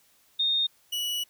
sine / 40% pulse tone pair in turn, 3680 / 2938 Hz, A#7 / F#7, -23 / -13 cents, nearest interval major third, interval 390 cents, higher first, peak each -22 / -27 dBFS, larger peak first, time 0.39-0.67 / 0.92-1.24 s, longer second, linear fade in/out 10 ms, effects white hiss -63 dBFS RMS until 1.29 s

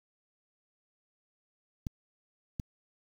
clicks, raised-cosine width 5 ms, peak -22 dBFS, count 2, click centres 1.868 / 2.598 s, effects 8-bit

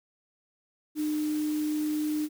sine tone in noise, 303.5 Hz, D#4, 43 cents flat, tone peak -26 dBFS, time 0.95-2.29 s, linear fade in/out 50 ms, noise white, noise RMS -44 dBFS, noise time 0.95-2.29 s, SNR +15 dB, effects none

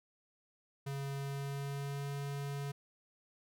square tone with pitch glide, 138.8 to 140.98 Hz, C#3 to C#3, +3 to +30 cents, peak -38 dBFS, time 0.86-2.72 s, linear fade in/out 10 ms, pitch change +27 cents, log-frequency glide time 1.11-2.1 s, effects none

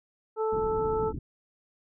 harmonic tone, 438.9 Hz, A4, 4 cents flat, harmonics 1 / 2 / 3, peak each -26 / -33 / -36 dBFS, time 0.36-1.13 s, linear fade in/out 50 ms
pink low-pass noise, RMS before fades -37 dBFS, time 0.52-1.19 s, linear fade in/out 5 ms, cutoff 370 Hz, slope 48 dB/octave
effects none

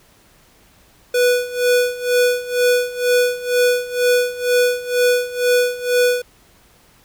square tone with tremolo, 492.1 Hz, B4, 6 cents flat, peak -12 dBFS, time 1.14-6.22 s, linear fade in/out 5 ms, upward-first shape sine, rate 2.1 Hz, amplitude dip 85%, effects pink hiss -52 dBFS RMS until 7.04 s

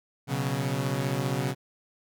sawtooth chord, B suspended second, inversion none, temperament equal, 123.47 / 138.59 / 185 Hz, B2 / C#3 / F#3, 0 / 0 / 0 cents, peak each -27 / -25 / -31 dBFS, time 0.27-1.55 s, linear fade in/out 50 ms, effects none

